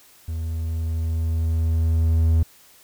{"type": "tone with level ramp", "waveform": "triangle", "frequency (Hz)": 81.3, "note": "E2", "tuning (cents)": -23, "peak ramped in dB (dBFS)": [-23, -12], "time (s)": [0.28, 2.43], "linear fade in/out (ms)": 5, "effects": ["white hiss -52 dBFS RMS until 2.83 s"]}